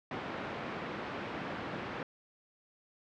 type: band-pass noise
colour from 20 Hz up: pink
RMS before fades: -40 dBFS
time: 0.11-2.03 s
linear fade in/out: 2 ms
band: 170 to 2200 Hz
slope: 12 dB/octave
effects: low-pass 5000 Hz 12 dB/octave